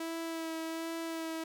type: tone with vibrato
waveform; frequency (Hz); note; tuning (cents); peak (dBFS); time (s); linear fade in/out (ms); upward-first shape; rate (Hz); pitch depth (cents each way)
sawtooth; 326.7; E4; -15; -32; 0-1.44; 5; sine; 1.3; 17
effects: none